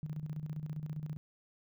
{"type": "tone with tremolo", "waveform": "sine", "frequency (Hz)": 152.6, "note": "D#3", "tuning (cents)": -33, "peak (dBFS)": -35, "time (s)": [0.03, 1.17], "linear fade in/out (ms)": 0, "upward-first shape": "square", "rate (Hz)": 15, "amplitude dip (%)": 65, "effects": []}